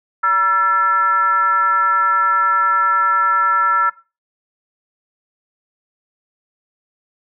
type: tone with frequency modulation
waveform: sine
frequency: 1345 Hz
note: E6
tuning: 34 cents sharp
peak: -12 dBFS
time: 0.23-3.9 s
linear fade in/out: 10 ms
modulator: 389 Hz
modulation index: 0.68
effects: noise-tail reverb RT60 0.3 s tail -19 dB re dry